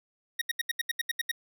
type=tone bursts; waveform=25% pulse; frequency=1875 Hz; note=A#6; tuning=10 cents sharp; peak=-23 dBFS; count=10; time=0.39-1.315 s; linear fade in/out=5 ms; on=25 ms; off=75 ms; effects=none